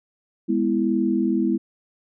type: chord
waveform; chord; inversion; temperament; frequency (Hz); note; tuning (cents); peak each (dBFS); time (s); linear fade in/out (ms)
sine; E major; first; just; 206 / 247.2 / 329.6; G#3 / B3 / E4; -14 / +2 / 0; -23 / -23 / -22; 0.48-1.58; 20
effects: none